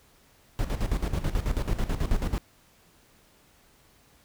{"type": "noise with tremolo", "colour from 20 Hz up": "brown", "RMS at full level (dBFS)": -25, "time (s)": [0.59, 2.38], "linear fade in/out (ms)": 0, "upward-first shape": "square", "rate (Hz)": 9.2, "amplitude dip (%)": 70, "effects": ["pink hiss -60 dBFS RMS until 4.24 s"]}